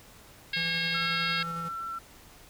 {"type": "harmonic tone", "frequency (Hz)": 542, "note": "C#5", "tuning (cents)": -39, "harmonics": [3, 4, 5, 6, 7, 8, 9], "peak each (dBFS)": [-33, -34, -35, -36, -36, -37, -38], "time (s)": [0.53, 1.43], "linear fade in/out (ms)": 5}
{"type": "tone with tremolo", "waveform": "square", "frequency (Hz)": 167.2, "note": "E3", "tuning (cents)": 25, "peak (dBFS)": -37, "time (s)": [0.56, 1.69], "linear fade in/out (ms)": 10, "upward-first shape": "square", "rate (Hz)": 11, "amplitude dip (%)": 25}
{"type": "tone", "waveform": "sine", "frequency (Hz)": 1346, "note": "E6", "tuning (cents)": 36, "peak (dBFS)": -33, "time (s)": [0.94, 1.99], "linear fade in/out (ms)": 10}
{"effects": ["pink hiss -53 dBFS RMS until 2.49 s"]}